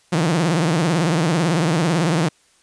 sawtooth tone with vibrato, 164.81 Hz, E3, in tune, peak -12 dBFS, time 0.12-2.29 s, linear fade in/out 10 ms, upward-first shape triangle, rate 18 Hz, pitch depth 210 cents each way, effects white hiss -57 dBFS RMS until 2.62 s + resampled to 22050 Hz

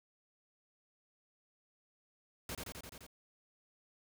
pink noise with echo, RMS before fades -42 dBFS, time 2.49-2.55 s, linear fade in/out 2 ms, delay 86 ms, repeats 6, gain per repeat -2 dB, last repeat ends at 3.066 s, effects none

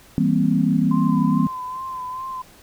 sine chord, C dominant seventh, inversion first, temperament just, 163.52 / 196.22 / 235.5 / 261.6 Hz, E3 / G3 / Bb3 / C4, -14 / +2 / +18 / 0 cents, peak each -21 dBFS, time 0.18-1.47 s, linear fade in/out 0 ms
sine tone with vibrato, 1028 Hz, C6, 31 cents flat, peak -27 dBFS, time 0.91-2.42 s, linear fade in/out 5 ms, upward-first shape sine, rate 2.4 Hz, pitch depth 41 cents each way
effects pink hiss -49 dBFS RMS until 2.62 s

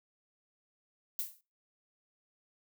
violet noise with exponential decay, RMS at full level -32 dBFS, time 1.19-1.41 s, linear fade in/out 1 ms, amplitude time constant 47 ms, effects noise-tail reverb RT60 0.3 s tail -21 dB re dry

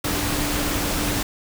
sine tone in noise, 294.2 Hz, D4, 3 cents sharp, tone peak -29 dBFS, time 0.04-1.23 s, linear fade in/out 5 ms, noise pink, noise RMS -24 dBFS, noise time 0.04-1.23 s, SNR -8 dB, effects none

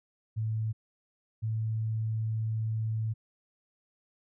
sine tone pair in turn, 110.1 / 110.57 Hz, A2 / A2, +2 / +9 cents, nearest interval unison, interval 7 cents, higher second, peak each -28 dBFS, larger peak neither, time 0.36-0.73 / 1.42-3.14 s, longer second, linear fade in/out 20 ms, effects none

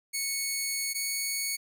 10% pulse tone pair in turn, 2210 / 2220 Hz, C#7 / C#7, -6 / +2 cents, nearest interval unison, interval 8 cents, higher second, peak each -20 dBFS, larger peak neither, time 0.13-0.94 / 0.94-1.57 s, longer first, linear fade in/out 20 ms, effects none

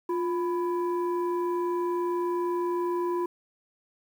sine tone pair together, 351.6 / 994.5 Hz, F4 / B5, +12 / +12 cents, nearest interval octave + tritone, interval 1800 cents, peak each -25 / -30 dBFS, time 0.09-3.26 s, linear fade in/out 5 ms, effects tanh soft clip ceiling -21 dBFS + 9-bit

